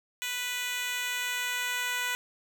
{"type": "tone with high-pass filter sweep", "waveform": "10% pulse", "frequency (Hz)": 493.9, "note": "B4", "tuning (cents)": 0, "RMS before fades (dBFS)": -32, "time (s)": [0.22, 2.15], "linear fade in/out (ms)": 0, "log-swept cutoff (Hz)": [2400, 1300], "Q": 0.9, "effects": []}